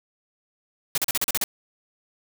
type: noise bursts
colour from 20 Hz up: white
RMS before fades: -23 dBFS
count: 8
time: 0.95-1.44 s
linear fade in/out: 2 ms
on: 28 ms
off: 38 ms
effects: none